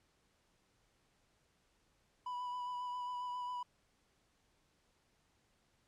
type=tone with vibrato; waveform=triangle; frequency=987.8 Hz; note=B5; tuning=in tune; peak=-37 dBFS; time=2.26-3.63 s; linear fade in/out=5 ms; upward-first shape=sine; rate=7.4 Hz; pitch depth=18 cents each way; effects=pink hiss -75 dBFS RMS until 5.87 s + low-pass 9000 Hz 12 dB/octave